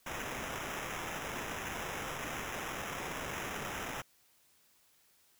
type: noise with sample-and-hold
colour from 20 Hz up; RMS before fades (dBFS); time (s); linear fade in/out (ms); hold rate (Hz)
blue; -40; 0.06-4.02; 5; 4410
effects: white hiss -68 dBFS RMS until 5.39 s